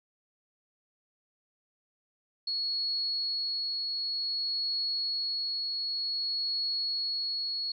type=tone with tremolo; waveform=sine; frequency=4348 Hz; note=C#8; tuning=34 cents flat; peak=-28 dBFS; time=2.47-7.72 s; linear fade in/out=5 ms; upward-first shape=triangle; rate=0.54 Hz; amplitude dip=25%; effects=none